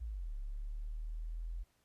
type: linear two-way sweep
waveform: sine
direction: down then up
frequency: 60.9 to 34.65 to 42.61 Hz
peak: -38 dBFS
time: 0-1.64 s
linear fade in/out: 20 ms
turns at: 0.34 s
effects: pink hiss -75 dBFS RMS until 1.84 s + resampled to 32000 Hz